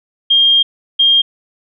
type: tone bursts at uneven times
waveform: sine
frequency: 3216 Hz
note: G7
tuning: 44 cents sharp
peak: -7 dBFS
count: 2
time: 0.3-0.63 / 0.99-1.22 s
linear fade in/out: 10 ms
effects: none